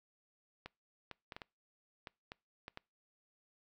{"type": "clicks", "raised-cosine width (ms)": 0.3, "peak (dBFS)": -29, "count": 9, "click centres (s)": [0.66, 1.113, 1.322, 1.365, 1.418, 2.072, 2.319, 2.681, 2.774], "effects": ["noise-tail reverb RT60 0.3 s tail -26 dB re dry"]}